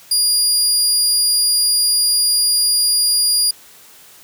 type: tone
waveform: 25% pulse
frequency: 4837 Hz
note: D#8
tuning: 50 cents flat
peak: -8 dBFS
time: 0.11-3.51 s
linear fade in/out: 5 ms
effects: white hiss -44 dBFS RMS until 4.23 s + high-pass 60 Hz 12 dB/octave